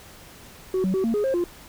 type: tone with pitch steps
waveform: sine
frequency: 374.1 / 188.2 / 380.3 / 228.4 / 415.8 / 533 / 349.1 Hz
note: F#4 / F#3 / F#4 / A#3 / G#4 / C5 / F4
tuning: +19 / +30 / +48 / -35 / +2 / +32 / -1 cents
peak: -18 dBFS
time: 0.74-1.44 s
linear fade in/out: 2 ms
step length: 100 ms
effects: tanh soft clip ceiling -19 dBFS + pink hiss -46 dBFS RMS until 1.68 s